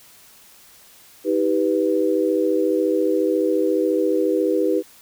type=chord; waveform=sine; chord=Eb augmented; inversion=none; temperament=equal with one note detuned; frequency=317.7 / 392 / 493.9 Hz; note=Eb4 / G4 / B4; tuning=+36 / 0 / 0 cents; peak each=-21 dBFS; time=1.24-4.83 s; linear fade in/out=50 ms; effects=white hiss -49 dBFS RMS until 5.01 s